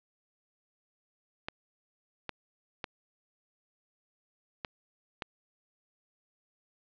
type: clicks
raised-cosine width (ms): 0.3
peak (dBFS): -19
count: 5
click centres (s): 1.485 / 2.293 / 2.842 / 4.648 / 5.222
effects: resampled to 11025 Hz + 8-bit